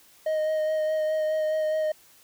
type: tone with vibrato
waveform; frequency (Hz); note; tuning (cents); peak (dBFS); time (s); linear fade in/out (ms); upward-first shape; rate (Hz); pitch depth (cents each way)
triangle; 622.3; D#5; 0; -21; 0.26-1.92; 5; sine; 4.8; 15
effects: white hiss -56 dBFS RMS until 2.23 s